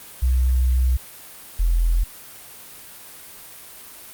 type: tone pair in turn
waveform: sine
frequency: 63.3 / 42.25 Hz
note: B1 / E1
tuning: +43 / +43 cents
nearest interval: perfect fifth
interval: 700 cents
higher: first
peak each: -15 dBFS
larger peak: neither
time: 0.22-0.97 / 1.59-2.04 s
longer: first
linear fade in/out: 10 ms
effects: white hiss -41 dBFS RMS until 4.13 s + Opus 32 kbps